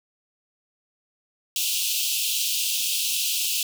pink high-pass noise, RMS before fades -25 dBFS, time 1.56-3.63 s, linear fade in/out 2 ms, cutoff 2600 Hz, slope 96 dB/octave, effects none

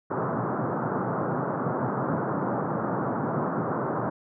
pink band-pass noise, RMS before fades -28 dBFS, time 0.1-4.1 s, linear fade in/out 10 ms, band 120 to 1400 Hz, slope 48 dB/octave, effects none

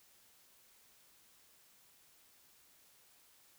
silence, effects white hiss -66 dBFS RMS until 3.58 s

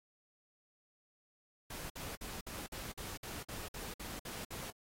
pink noise bursts, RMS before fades -45 dBFS, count 12, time 1.7-4.705 s, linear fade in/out 5 ms, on 200 ms, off 55 ms, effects AAC 48 kbps

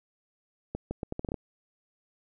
accelerating click train, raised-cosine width 2 ms, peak -19 dBFS, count 9, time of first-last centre 0.75-1.342 s, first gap 160 ms, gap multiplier 0.76, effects none

